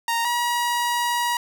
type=tone pair in turn; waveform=sawtooth; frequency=929 / 958.4 Hz; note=A#5 / A#5; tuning=-6 / +48 cents; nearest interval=minor second; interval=54 cents; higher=second; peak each=-17 dBFS; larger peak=neither; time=0.08-0.25 / 0.25-1.37 s; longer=second; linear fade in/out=2 ms; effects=none